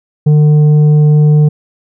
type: tone with tanh clipping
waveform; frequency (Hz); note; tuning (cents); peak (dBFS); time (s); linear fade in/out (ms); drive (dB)
triangle; 150.4; D3; +42; -5; 0.26-1.49; 10; 10
effects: none